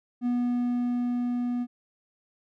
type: tone with level ramp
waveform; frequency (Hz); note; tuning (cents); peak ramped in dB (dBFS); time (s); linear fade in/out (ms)
triangle; 243.8; B3; -22; -21 to -24; 0.21-1.67; 50
effects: none